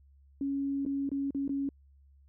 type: tone with dropouts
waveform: sine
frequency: 277.2 Hz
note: C#4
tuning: in tune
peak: -29 dBFS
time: 0.41-1.69 s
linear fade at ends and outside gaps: 2 ms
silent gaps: 0.852-0.862 / 1.092-1.116 / 1.307-1.347 / 1.479-1.493 s
effects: added 69 Hz sine -57 dBFS peak until 2.28 s